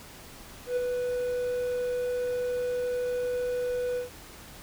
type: tone with ADSR envelope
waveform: triangle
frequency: 493.9 Hz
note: B4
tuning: in tune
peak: -21 dBFS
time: 0.66-4.1 s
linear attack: 110 ms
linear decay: 9 ms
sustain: -4 dB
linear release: 130 ms
effects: pink hiss -47 dBFS RMS until 4.62 s